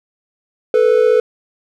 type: tone pair together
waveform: triangle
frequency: 438.6 / 493.9 Hz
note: A4 / B4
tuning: -6 / 0 cents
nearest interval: major second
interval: 206 cents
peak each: -10 dBFS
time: 0.74-1.2 s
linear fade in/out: 2 ms
effects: none